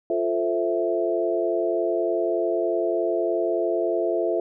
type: chord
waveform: sine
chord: F major seventh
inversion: none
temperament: equal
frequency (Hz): 349.2 / 440 / 523.3 / 659.3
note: F4 / A4 / C5 / E5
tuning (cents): 0 / 0 / 0 / 0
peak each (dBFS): -25 / -27 / -30 / -25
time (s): 0.1-4.4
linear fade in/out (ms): 2
effects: none